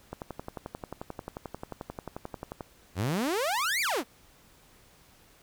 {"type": "click train", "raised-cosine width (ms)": 1, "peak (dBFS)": -22, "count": 29, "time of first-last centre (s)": [0.13, 2.608], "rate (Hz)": 11.3}
{"type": "exponential two-way sweep", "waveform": "sawtooth", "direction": "up then down", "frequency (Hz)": [82.41, 2442, 206.7], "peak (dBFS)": -23, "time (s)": [2.95, 4.04], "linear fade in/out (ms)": 50, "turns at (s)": 3.81}
{"effects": ["pink hiss -59 dBFS RMS until 5.42 s"]}